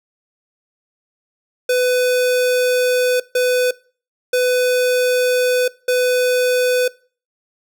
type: tone bursts at uneven times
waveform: square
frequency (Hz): 500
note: B4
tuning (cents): +21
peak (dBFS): -14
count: 4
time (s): 1.69-3.2 / 3.35-3.71 / 4.33-5.68 / 5.88-6.88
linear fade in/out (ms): 5
effects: noise-tail reverb RT60 0.4 s tail -22 dB re dry